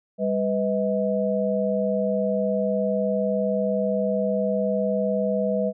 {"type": "tone cluster", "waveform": "sine", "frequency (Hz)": [199.7, 496.5, 636], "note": ["G3", "B4", "D#5"], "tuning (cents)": [32, 9, 38], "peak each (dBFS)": -25, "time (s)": [0.18, 5.73], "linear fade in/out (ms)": 50, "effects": []}